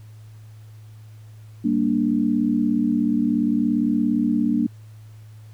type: chord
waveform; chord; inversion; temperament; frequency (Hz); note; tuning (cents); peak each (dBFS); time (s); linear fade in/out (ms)
sine; G minor; none; equal; 196 / 233.1 / 293.7; G3 / Bb3 / D4; 0 / 0 / 0; -25 / -20 / -22; 1.64-4.67; 10
effects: added 108 Hz sine -40 dBFS peak until 5.53 s + pink hiss -58 dBFS RMS until 5.53 s